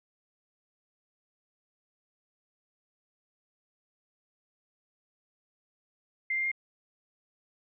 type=tone with pitch steps; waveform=sine; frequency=2093 / 2106 / 2120 Hz; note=C7 / C7 / C7; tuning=0 / +11 / +22 cents; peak=-27 dBFS; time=6.3-6.516 s; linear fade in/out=5 ms; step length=72 ms; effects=none